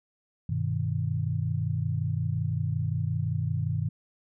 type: chord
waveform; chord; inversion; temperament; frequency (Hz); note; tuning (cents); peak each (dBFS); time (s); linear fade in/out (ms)
sine; G augmented; none; equal; 98 / 123.47 / 155.56; G2 / B2 / D#3; 0 / 0 / 0; -30; 0.49-3.89; 5
effects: none